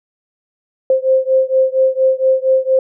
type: beating tone pair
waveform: sine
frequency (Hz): 523 / 527.3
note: C5 / C5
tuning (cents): -1 / +13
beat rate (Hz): 4.3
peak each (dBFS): -13 / -14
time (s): 0.9-2.79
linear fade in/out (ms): 2
effects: none